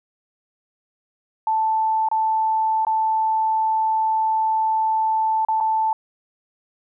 sine tone with dropouts, 880 Hz, A5, in tune, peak -17 dBFS, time 1.47-5.93 s, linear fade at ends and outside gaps 2 ms, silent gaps 2.087-2.114 / 2.85-2.868 / 5.45-5.485 / 5.603-5.608 s, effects none

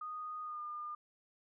sine tone with pitch glide, 1238 to 1208.3 Hz, D#6 to D6, -9 to +49 cents, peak -40 dBFS, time 0.01-0.95 s, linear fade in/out 5 ms, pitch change -42 cents, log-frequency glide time 0.43-0.61 s, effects none

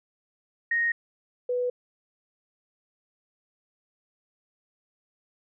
sine tone pair in turn, 1864.7 / 493.9 Hz, A#6 / B4, 0 / 0 cents, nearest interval octave + major seventh, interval 2300 cents, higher first, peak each -22 / -24 dBFS, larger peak first, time 0.71-0.92 / 1.49-1.7 s, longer neither, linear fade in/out 5 ms, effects none

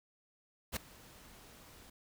pink noise with ADSR envelope, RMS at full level -34 dBFS, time 0.72-1.9 s, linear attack 45 ms, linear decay 5 ms, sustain -23 dB, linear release 5 ms, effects none

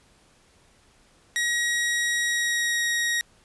sawtooth tone with pitch glide, 1900 to 1886.9 Hz, A#6 to A#6, +33 to +21 cents, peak -19 dBFS, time 1.36-3.21 s, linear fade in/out 0 ms, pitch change -12 cents, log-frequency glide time 2.26-2.84 s, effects pink hiss -59 dBFS RMS until 3.44 s + resampled to 24000 Hz

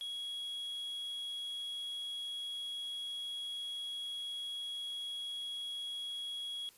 triangle tone, 3322 Hz, G#7, in tune, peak -37 dBFS, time 0.01-6.69 s, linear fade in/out 0 ms, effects white hiss -62 dBFS RMS until 6.77 s + resampled to 32000 Hz

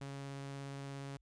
sawtooth tone with vibrato, 138.59 Hz, C#3, in tune, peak -39 dBFS, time 0.01-1.17 s, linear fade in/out 5 ms, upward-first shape triangle, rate 17 Hz, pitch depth 10 cents each way, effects added 50 Hz sine -69 dBFS peak until 1.21 s + resampled to 22050 Hz

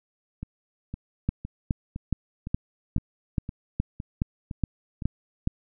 two click trains, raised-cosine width 5 ms, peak -11 / -21 dBFS, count 11 / 10, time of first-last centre 1.29-5.474 / 0.43-5.022 s, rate 2.39 / 1.96 Hz, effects none

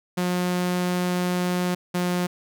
sawtooth tone pair in turn, 179.3 / 178.27 Hz, F3 / F3, +46 / +36 cents, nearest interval unison, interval 10 cents, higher first, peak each -18 dBFS, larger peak neither, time 0.17-1.75 / 1.94-2.27 s, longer first, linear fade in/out 10 ms, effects none

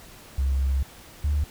sine tone pair in turn, 67.3 / 73.36 Hz, C2 / D2, +49 / -1 cents, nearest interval minor second, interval 150 cents, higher second, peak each -19 dBFS, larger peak neither, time 0.38-0.83 / 1.24-1.44 s, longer first, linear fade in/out 5 ms, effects tanh soft clip ceiling -17 dBFS + pink hiss -47 dBFS RMS until 1.5 s

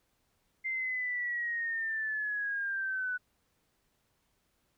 sine linear sweep, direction down, 2093 to 1480 Hz, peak -31 dBFS, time 0.64-3.18 s, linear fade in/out 20 ms, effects pink hiss -75 dBFS RMS until 4.77 s

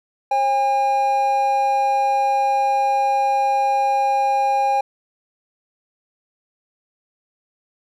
triangle tone pair together, 540.6 / 810 Hz, C#5 / G#5, -44 / -43 cents, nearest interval perfect fifth, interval 701 cents, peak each -23 / -14 dBFS, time 0.31-4.81 s, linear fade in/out 5 ms, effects none

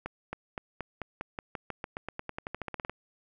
accelerating click train, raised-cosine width 0.5 ms, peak -20 dBFS, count 23, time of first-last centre 0.06-2.896 s, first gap 270 ms, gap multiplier 0.92, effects none

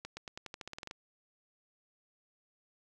accelerating click train, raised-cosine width 0.2 ms, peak -25 dBFS, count 13, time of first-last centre 0.05-0.911 s, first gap 120 ms, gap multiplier 0.9, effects none

